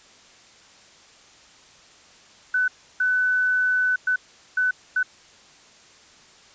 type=tone bursts at uneven times; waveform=sine; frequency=1500 Hz; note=F#6; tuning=23 cents sharp; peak=-18 dBFS; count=5; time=2.54-2.68 / 3-3.96 / 4.07-4.16 / 4.57-4.71 / 4.96-5.03 s; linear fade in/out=5 ms; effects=white hiss -51 dBFS RMS until 6.54 s + resampled to 16000 Hz